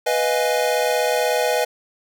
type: chord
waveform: square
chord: F half-diminished seventh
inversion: second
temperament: equal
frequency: 493.9 / 622.3 / 698.5 / 830.6 Hz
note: Cb5 / Eb5 / F5 / Ab5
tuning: 0 / 0 / 0 / 0 cents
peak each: -22 / -23 / -27 / -26 dBFS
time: 0.06-1.65 s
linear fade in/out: 10 ms
effects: none

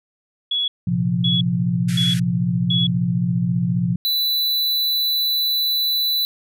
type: tone bursts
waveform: sine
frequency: 3372 Hz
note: G#7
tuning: 26 cents sharp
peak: -18 dBFS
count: 4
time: 0.51-2.87 s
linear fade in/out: 5 ms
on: 170 ms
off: 560 ms
type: chord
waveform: sine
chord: Bb suspended second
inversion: none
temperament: equal with one note detuned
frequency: 116 / 130.81 / 174.61 Hz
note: Bb2 / C3 / F3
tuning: -8 / 0 / 0 cents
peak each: -24 / -23 / -19 dBFS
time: 0.87-3.96 s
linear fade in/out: 5 ms
type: band-pass noise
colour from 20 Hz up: pink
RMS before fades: -34 dBFS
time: 1.88-2.2 s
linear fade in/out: 10 ms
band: 1400 to 12000 Hz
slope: 96 dB/octave
type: tone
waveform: square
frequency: 3977 Hz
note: B7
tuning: 11 cents sharp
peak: -18 dBFS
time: 4.05-6.25 s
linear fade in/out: 0 ms
effects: none

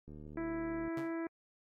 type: click train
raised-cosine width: 3 ms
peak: -38 dBFS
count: 61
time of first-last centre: 0.08-0.879 s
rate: 75.1 Hz
type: harmonic tone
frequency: 330.3 Hz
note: E4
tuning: 4 cents sharp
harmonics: 1 / 2 / 3 / 4 / 5 / 6 / 7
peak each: -36 / -46 / -50 / -52 / -51 / -54 / -58 dBFS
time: 0.37-1.27 s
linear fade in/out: 2 ms
type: tone with exponential decay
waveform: sawtooth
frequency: 138.59 Hz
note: C#3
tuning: in tune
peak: -37 dBFS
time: 0.97-1.15 s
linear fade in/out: 5 ms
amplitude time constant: 38 ms
effects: AAC 48 kbps

